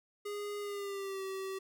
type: tone with pitch glide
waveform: square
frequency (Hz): 411.6 to 384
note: G#4 to G4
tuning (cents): -16 to -36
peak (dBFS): -38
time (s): 0.25-1.59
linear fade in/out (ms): 10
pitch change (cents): -120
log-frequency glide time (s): 0.6-1.23
effects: none